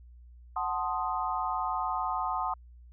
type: chord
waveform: sine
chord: F# diminished seventh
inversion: none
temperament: equal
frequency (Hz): 740 / 880 / 1046.5 / 1244.5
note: F#5 / A5 / C6 / Eb6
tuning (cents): 0 / 0 / 0 / 0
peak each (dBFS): -34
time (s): 0.56-2.54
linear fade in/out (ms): 5
effects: added 60 Hz sine -49 dBFS peak until 2.92 s